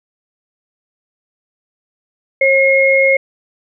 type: tone pair together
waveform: sine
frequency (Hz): 539 / 2153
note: C#5 / C7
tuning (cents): -49 / +49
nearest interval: 2 octaves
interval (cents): 2398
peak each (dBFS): -11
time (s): 2.41-3.17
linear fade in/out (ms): 5
effects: none

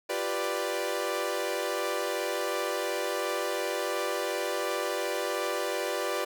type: chord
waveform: sawtooth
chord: G dominant seventh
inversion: third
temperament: equal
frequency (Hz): 349.2 / 392 / 493.9 / 587.3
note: F4 / G4 / B4 / D5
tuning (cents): 0 / 0 / 0 / 0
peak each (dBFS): -33 / -31 / -30 / -29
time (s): 0.09-6.25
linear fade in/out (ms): 10
effects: none

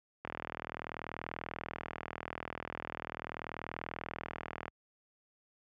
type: click train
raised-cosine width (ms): 0.5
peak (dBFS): -23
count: 180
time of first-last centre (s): 0.25-4.681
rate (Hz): 40.4
effects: high-pass 60 Hz 12 dB/octave

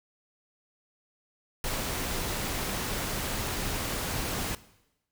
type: noise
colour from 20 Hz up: pink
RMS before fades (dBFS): -32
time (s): 1.64-4.55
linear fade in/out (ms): 2
effects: noise-tail reverb RT60 0.9 s tail -18 dB re dry

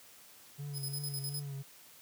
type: tone with vibrato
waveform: triangle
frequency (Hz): 140.9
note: C#3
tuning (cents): +29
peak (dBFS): -36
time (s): 0.58-1.63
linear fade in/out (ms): 20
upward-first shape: triangle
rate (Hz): 2.8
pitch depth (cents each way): 58
type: tone with tremolo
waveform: 5% pulse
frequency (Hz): 5070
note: D#8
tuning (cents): +32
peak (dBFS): -31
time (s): 0.73-1.43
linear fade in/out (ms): 50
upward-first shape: square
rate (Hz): 9.8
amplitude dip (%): 70
effects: white hiss -57 dBFS RMS until 2.01 s + high-pass 80 Hz 12 dB/octave

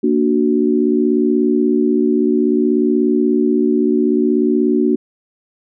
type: chord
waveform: sine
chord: Bb augmented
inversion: none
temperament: equal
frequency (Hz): 233.1 / 293.7 / 370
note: Bb3 / D4 / F#4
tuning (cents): 0 / 0 / 0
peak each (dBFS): -16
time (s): 0.03-4.96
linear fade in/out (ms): 10
effects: none

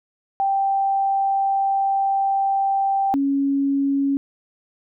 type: tone pair in turn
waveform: sine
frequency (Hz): 784 / 277.2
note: G5 / C#4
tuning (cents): 0 / 0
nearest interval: octave + tritone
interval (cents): 1800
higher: first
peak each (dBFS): -17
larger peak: neither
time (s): 0.4-3.14 / 3.14-4.17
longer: first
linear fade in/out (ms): 0
effects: none

